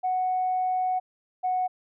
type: tone pair in turn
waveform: sine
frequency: 740 / 737.2 Hz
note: F#5 / F#5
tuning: 0 / -7 cents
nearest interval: unison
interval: 7 cents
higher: first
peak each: -22 dBFS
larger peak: neither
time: 0.03-1 / 1.43-1.68 s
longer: first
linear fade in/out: 20 ms
effects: tanh soft clip ceiling -18 dBFS